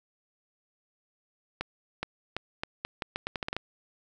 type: accelerating click train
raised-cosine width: 0.3 ms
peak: -15 dBFS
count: 13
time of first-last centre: 1.61-3.566 s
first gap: 420 ms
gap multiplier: 0.8
effects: none